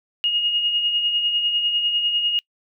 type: tone with tremolo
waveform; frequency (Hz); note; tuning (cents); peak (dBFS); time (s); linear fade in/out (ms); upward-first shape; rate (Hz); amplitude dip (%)
sine; 2865; F7; +44; -16; 0.24-2.39; 0; sine; 10; 45
effects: noise-tail reverb RT60 0.1 s tail -26 dB re dry